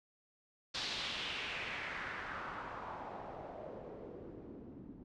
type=noise with low-pass filter sweep; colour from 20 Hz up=white; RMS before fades=-44 dBFS; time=0.74-5.04 s; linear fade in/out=10 ms; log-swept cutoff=4400 to 230 Hz; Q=2.4; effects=low-pass 7000 Hz 12 dB/octave